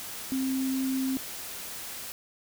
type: tone in noise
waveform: sine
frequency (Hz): 264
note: C4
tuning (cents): +16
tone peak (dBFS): -26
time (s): 0.32-1.17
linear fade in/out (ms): 0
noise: white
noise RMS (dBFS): -39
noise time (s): 0-2.12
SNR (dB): +10
effects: none